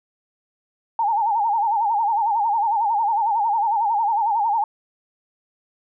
sine tone with vibrato, 866 Hz, A5, 28 cents flat, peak -17 dBFS, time 0.99-4.64 s, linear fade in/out 2 ms, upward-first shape sine, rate 11 Hz, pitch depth 130 cents each way, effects none

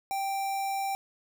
square tone with notch filter, 784 Hz, G5, in tune, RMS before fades -31 dBFS, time 0.11-0.95 s, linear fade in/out 0 ms, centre 3400 Hz, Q 1.5, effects none

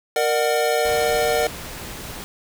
square chord, Bb augmented, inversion none, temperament equal with one note detuned, 466.2 / 601.4 / 740 Hz, Bb4 / D5 / F#5, 0 / +41 / 0 cents, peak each -22 / -23 / -24 dBFS, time 0.16-1.47 s, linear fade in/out 2 ms
pink noise, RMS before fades -34 dBFS, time 0.85-2.24 s, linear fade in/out 0 ms
effects none

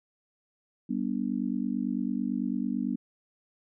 sine chord, G major, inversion none, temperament just, 196 / 245 / 294 Hz, G3 / B3 / D4, 0 / -14 / +2 cents, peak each -32 / -30 / -34 dBFS, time 0.89-2.96 s, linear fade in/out 10 ms, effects none

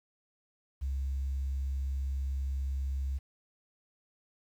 sine tone, 67.6 Hz, C#2, 43 cents flat, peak -29 dBFS, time 0.81-3.19 s, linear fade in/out 20 ms, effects tanh soft clip ceiling -27 dBFS + 10-bit

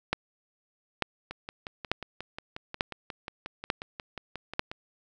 two click trains, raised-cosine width 0.3 ms, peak -21 / -9 dBFS, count 20 / 6, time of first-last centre 1.31-4.715 / 0.13-4.594 s, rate 5.58 / 1.12 Hz, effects none

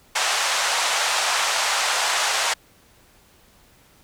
pink band-pass noise, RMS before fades -22 dBFS, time 0.15-2.54 s, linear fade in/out 10 ms, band 700 to 8500 Hz, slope 24 dB/octave, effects pink hiss -55 dBFS RMS until 4.03 s

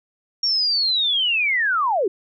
sine linear sweep, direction down, 5588 to 340.5 Hz, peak -17 dBFS, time 0.43-2.08 s, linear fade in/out 5 ms, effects none

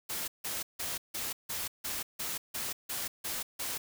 white noise bursts, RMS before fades -36 dBFS, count 11, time 0.09-3.78 s, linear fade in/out 10 ms, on 190 ms, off 160 ms, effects none

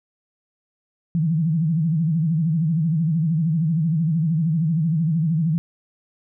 sine tone with vibrato, 161.3 Hz, E3, 37 cents flat, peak -17 dBFS, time 1.15-5.58 s, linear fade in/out 0 ms, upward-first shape sine, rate 13 Hz, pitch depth 130 cents each way, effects none

